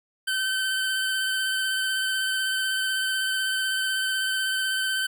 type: tone with vibrato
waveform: 25% pulse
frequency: 1538 Hz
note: G6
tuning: 33 cents flat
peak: -20 dBFS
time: 0.27-5.07 s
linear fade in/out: 10 ms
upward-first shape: triangle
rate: 16 Hz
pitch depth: 19 cents each way
effects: none